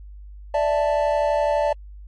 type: chord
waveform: triangle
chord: D suspended second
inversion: none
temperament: equal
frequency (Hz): 587.3 / 659.3 / 880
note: D5 / E5 / A5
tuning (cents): 0 / 0 / 0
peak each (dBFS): -18 / -22 / -22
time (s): 0.54-1.73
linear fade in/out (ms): 5
effects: added 50 Hz sine -37 dBFS peak until 2.07 s + MP3 48 kbps